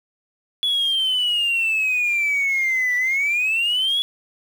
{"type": "exponential two-way sweep", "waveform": "sine", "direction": "down then up", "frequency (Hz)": [3412, 1960, 3412], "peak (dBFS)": -16, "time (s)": [0.63, 4.02], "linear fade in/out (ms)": 0, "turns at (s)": 2.96, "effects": ["tanh soft clip ceiling -15 dBFS", "7-bit"]}